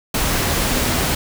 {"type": "tone in noise", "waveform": "sine", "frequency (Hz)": 246.9, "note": "B3", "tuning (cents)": 0, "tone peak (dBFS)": -27, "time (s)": [0.71, 0.97], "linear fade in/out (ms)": 5, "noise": "pink", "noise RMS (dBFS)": -19, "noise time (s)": [0.14, 1.15], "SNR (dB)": -11, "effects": []}